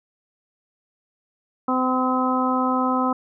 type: harmonic tone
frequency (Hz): 256.4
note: C4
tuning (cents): -35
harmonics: 1 / 2 / 3 / 4 / 5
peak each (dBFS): -22 / -28 / -27 / -25 / -25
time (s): 1.68-3.13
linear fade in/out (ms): 5
effects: none